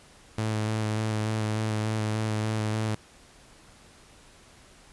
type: tone with vibrato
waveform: sawtooth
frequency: 108.6 Hz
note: A2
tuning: 22 cents flat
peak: -22 dBFS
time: 0.38-2.95 s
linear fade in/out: 5 ms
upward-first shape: square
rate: 3.4 Hz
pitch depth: 16 cents each way
effects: pink hiss -54 dBFS RMS until 4.92 s + resampled to 24000 Hz